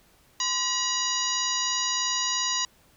harmonic tone with a mistuned harmonic, 963 Hz, B5, 44 cents flat, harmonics 1 / 2 / 3 / 4 / 5 / 6 / 7, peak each -32 / -35 / -33 / -32 / -31 / -32 / -31 dBFS, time 0.4-2.65 s, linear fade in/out 2 ms, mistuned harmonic 1, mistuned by +110 cents, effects pink hiss -60 dBFS RMS until 2.96 s

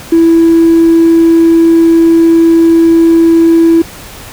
sine tone with hard clipping, 330.8 Hz, E4, 6 cents sharp, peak -3 dBFS, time 0.12-3.82 s, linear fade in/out 5 ms, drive 1 dB, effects pink hiss -29 dBFS RMS until 4.32 s

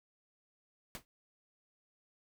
pink noise with exponential decay, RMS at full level -40 dBFS, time 0.95-1.05 s, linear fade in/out 0 ms, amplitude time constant 20 ms, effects none

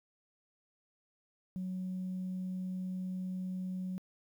sine tone, 185 Hz, F#3, in tune, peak -34 dBFS, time 1.56-3.98 s, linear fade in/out 0 ms, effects tanh soft clip ceiling -32 dBFS + 11-bit

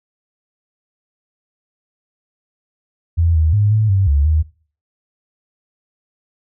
sine tone with pitch steps, 83.9 / 79.1 / 103.9 / 108.4 / 96.9 / 71.3 / 77.9 Hz, E2 / D#2 / G#2 / A2 / G2 / C#2 / D#2, +31 / +29 / +1 / -25 / -20 / +49 / +3 cents, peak -11 dBFS, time 3.17-4.43 s, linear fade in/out 20 ms, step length 180 ms, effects noise-tail reverb RT60 0.4 s tail -19 dB re dry

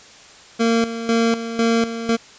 25% pulse tone with tremolo, 229.5 Hz, A#3, 27 cents flat, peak -11 dBFS, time 0.59-2.17 s, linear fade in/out 20 ms, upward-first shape square, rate 2 Hz, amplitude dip 70%, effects white hiss -44 dBFS RMS until 2.38 s + resampled to 16000 Hz

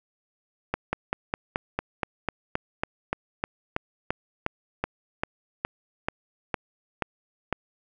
slowing click train, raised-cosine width 0.5 ms, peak -10 dBFS, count 22, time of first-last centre 0.74-7.527 s, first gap 190 ms, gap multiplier 1.05, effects none

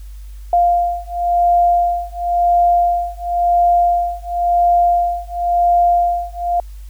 sine beating tone pair, 698.5 / 699.45 Hz, F5 / F5, 0 / +2 cents, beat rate 0.95 Hz, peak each -15 dBFS, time 0.53-6.6 s, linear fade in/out 2 ms, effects added 50 Hz sine -30 dBFS peak until 6.89 s + white hiss -52 dBFS RMS until 6.89 s

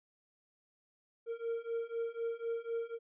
triangle beating tone pair, 459.7 / 463.7 Hz, A#4 / A#4, -24 / -9 cents, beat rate 4 Hz, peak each -37 / -36 dBFS, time 1.26-2.99 s, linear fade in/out 50 ms, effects resampled to 8000 Hz

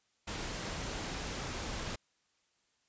pink noise, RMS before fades -39 dBFS, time 0.27-1.96 s, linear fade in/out 10 ms, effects white hiss -75 dBFS RMS until 2.88 s + resampled to 16000 Hz

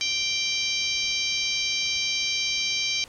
harmonic tone, 784 Hz, G5, in tune, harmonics 3 / 4 / 5 / 6 / 7 / 8, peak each -29 / -30 / -31 / -32 / -32 / -33 dBFS, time 0.01-3.04 s, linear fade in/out 0 ms, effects pink hiss -49 dBFS RMS until 3.08 s + low-pass 10000 Hz 12 dB/octave

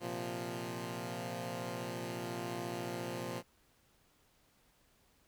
10% pulse chord, Bb suspended second, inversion none, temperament equal, 116.54 / 130.81 / 174.61 Hz, Bb2 / C3 / F3, 0 / 0 / 0 cents, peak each -34 / -37 / -34 dBFS, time 0-3.43 s, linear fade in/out 50 ms, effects pink hiss -70 dBFS RMS until 5.27 s

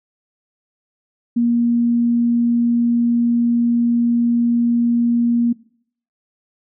sine tone, 236.6 Hz, A#3, 26 cents sharp, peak -13 dBFS, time 1.36-5.53 s, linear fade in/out 10 ms, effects noise-tail reverb RT60 0.6 s tail -21 dB re dry

